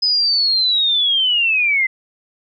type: linear sweep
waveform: sine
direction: down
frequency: 5060 to 2038 Hz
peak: -13 dBFS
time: 0.02-1.87 s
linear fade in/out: 10 ms
effects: none